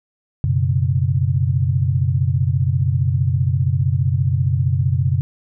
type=chord; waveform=sine; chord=F# suspended fourth; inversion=none; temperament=equal; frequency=92.5 / 123.47 / 138.59 Hz; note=F#2 / B2 / C#3; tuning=0 / 0 / 0 cents; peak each=-19 dBFS; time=0.44-5.21 s; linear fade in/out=0 ms; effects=none